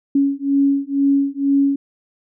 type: beating tone pair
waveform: sine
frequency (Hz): 277.2 / 279.3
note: C#4 / C#4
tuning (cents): 0 / +13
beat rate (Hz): 2.1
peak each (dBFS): -17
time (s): 0.15-1.76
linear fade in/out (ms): 5
effects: none